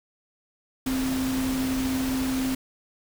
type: tone in noise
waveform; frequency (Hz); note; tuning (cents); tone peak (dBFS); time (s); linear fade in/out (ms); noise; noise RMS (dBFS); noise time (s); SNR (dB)
sine; 261.6; C4; 0; -24; 0.86-2.55; 5; pink; -33; 0.86-2.55; +6
effects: none